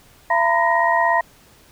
sine tone cluster, 676 / 925 / 1002 / 1878 Hz, E5 / A#5 / B5 / A#6, +43 / -14 / +25 / +12 cents, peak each -20 dBFS, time 0.3-1.21 s, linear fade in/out 5 ms, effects pink hiss -51 dBFS RMS until 1.71 s

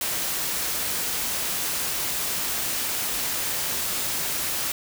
white noise, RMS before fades -27 dBFS, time 0.01-4.72 s, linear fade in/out 2 ms, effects none

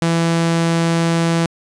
sawtooth tone, 166.7 Hz, E3, 20 cents sharp, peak -10 dBFS, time 0.02-1.46 s, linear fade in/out 0 ms, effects resampled to 22050 Hz

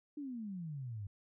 sine exponential sweep, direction down, 302.9 to 96.1 Hz, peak -40 dBFS, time 0.17-1.07 s, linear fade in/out 5 ms, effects none

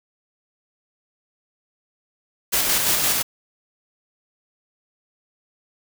white noise with tremolo, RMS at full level -19 dBFS, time 2.52-3.23 s, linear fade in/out 20 ms, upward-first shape square, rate 5.8 Hz, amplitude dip 30%, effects none

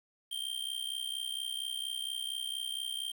square tone with amplitude modulation, 3170 Hz, G7, 19 cents sharp, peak -32 dBFS, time 0.31-3.12 s, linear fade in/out 10 ms, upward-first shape sine, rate 64.3 Hz, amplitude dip 85%, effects 10-bit

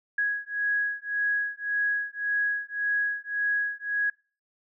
sine beating tone pair, 1661.2 / 1663 Hz, G#6 / G#6, 0 / +2 cents, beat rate 1.8 Hz, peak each -28 dBFS, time 0.18-4.1 s, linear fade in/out 5 ms, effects noise-tail reverb RT60 0.4 s tail -26 dB re dry

